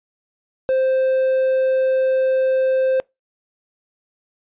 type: tone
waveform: triangle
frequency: 523.3 Hz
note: C5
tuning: in tune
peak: -13 dBFS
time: 0.69-3 s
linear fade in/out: 0 ms
effects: noise-tail reverb RT60 0.2 s tail -25 dB re dry + resampled to 8000 Hz